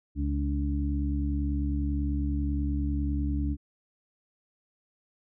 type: harmonic tone with a mistuned harmonic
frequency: 70.1 Hz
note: C#2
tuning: 20 cents sharp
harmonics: 1 / 2 / 3 / 4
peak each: -27 / -37 / -37 / -32 dBFS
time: 0.15-3.57 s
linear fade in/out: 50 ms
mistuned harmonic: 4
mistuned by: +49 cents
effects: none